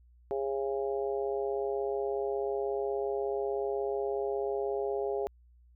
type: harmonic tone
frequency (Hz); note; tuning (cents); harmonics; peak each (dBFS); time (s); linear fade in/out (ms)
136.5; C#3; -26; 3 / 4 / 5 / 6; -31 / -37 / -38 / -42; 0.31-5.27; 0
effects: added 60 Hz sine -57 dBFS peak until 5.75 s